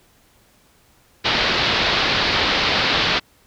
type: low-pass noise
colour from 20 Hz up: white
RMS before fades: -19 dBFS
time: 1.24-3.2 s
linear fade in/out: 20 ms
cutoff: 4600 Hz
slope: 48 dB/octave
effects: pink hiss -56 dBFS RMS until 3.46 s